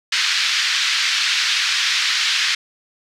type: band-pass noise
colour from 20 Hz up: white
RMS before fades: -19 dBFS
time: 0.12-2.55 s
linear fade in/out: 5 ms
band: 1500 to 4900 Hz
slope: 24 dB/octave
effects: none